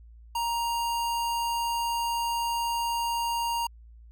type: tone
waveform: square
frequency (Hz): 936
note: A#5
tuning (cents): +7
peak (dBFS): -27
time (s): 0.35-3.67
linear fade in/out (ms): 5
effects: added 57 Hz sine -47 dBFS peak until 4.11 s